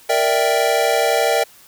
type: chord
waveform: square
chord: E half-diminished seventh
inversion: second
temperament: equal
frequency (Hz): 466.2 / 587.3 / 659.3 / 784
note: Bb4 / D5 / E5 / G5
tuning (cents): 0 / 0 / 0 / 0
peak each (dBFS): -21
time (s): 0.09-1.44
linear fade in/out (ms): 10
effects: white hiss -47 dBFS RMS until 1.67 s